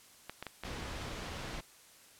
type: clicks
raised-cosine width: 0.3 ms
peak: -24 dBFS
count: 4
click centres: 0.296 / 0.426 / 0.467 / 0.636 s
type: low-pass noise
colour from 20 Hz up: pink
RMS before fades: -42 dBFS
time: 0.64-1.61 s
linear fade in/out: 10 ms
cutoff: 5100 Hz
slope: 12 dB/octave
effects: white hiss -59 dBFS RMS until 2.19 s + low-pass 12000 Hz 12 dB/octave